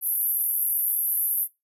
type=band-pass noise; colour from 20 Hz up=white; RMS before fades=-25 dBFS; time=0.01-1.48 s; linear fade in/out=50 ms; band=11000 to 13000 Hz; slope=96 dB/octave; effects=noise-tail reverb RT60 0.2 s tail -20 dB re dry